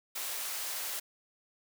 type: high-pass noise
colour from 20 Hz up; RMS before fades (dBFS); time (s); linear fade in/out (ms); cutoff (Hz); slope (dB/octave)
white; -37; 0.15-1; 10; 530; 12
effects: none